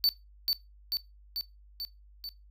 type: tone with echo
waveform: square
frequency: 4531 Hz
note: C#8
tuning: 37 cents sharp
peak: -23 dBFS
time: 0.04-0.09 s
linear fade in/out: 0 ms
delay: 440 ms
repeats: 5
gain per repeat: -3 dB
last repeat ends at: 2.29 s
effects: noise-tail reverb RT60 0.2 s tail -19 dB re dry + added 50 Hz sine -53 dBFS peak until 2.5 s